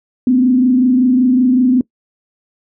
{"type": "tone with frequency modulation", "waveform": "sine", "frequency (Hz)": 253, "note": "B3", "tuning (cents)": 42, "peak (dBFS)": -8, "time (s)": [0.27, 1.81], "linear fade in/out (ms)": 2, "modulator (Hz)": 25.3, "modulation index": 0.59, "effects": ["noise-tail reverb RT60 0.1 s tail -22 dB re dry"]}